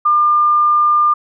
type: tone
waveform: sine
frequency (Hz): 1200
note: D6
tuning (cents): +37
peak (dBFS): -9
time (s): 0.05-1.14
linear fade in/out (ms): 10
effects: none